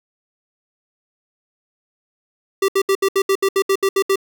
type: tone bursts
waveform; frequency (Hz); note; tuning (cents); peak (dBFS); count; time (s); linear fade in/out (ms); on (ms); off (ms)
square; 389.9; G4; -9; -14; 12; 2.62-4.158; 5; 64; 70
effects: none